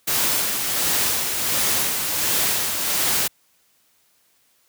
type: noise with tremolo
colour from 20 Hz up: white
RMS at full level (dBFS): -20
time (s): 0.07-3.28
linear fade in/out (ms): 10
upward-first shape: sine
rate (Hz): 1.4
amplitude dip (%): 40
effects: white hiss -62 dBFS RMS until 4.68 s + high-pass 60 Hz 12 dB/octave